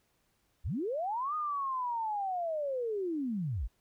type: linear two-way sweep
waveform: sine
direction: up then down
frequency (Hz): 37.89 to 1244.5 to 37.89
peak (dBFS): -31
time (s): 0.64-3.68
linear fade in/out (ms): 20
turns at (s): 1.35
effects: pink hiss -74 dBFS RMS until 3.8 s